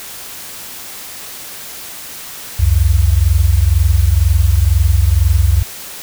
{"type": "tone pair together", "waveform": "sine", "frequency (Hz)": [65.85, 87.9], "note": ["C2", "F2"], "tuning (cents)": [12, 12], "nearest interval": "perfect fourth", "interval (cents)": 500, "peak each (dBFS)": -11, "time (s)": [2.59, 5.63], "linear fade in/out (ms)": 10, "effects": ["white hiss -30 dBFS RMS until 6.02 s"]}